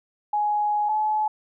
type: tone pair in turn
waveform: sine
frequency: 836 / 856 Hz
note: G#5 / A5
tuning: +11 / -48 cents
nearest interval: unison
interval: 41 cents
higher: second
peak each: -20 dBFS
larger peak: neither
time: 0.33-0.89 / 0.89-1.28 s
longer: first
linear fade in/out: 5 ms
effects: none